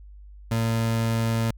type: tone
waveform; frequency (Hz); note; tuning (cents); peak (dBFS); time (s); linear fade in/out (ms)
30% pulse; 113.9; A#2; -40; -19; 0.51-1.51; 5
effects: added 50 Hz sine -42 dBFS peak until 1.57 s